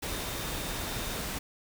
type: tone in noise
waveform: sine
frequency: 3649 Hz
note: A#7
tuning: 38 cents flat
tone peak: -46 dBFS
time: 0.08-1.21 s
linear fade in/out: 10 ms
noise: pink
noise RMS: -35 dBFS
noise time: 0.02-1.39 s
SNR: -14 dB
effects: none

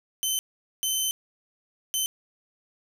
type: tone bursts at uneven times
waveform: 15% pulse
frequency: 3069 Hz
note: G7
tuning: 37 cents flat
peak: -17 dBFS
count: 3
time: 0.23-0.39 / 0.83-1.11 / 1.94-2.06 s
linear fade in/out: 0 ms
effects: none

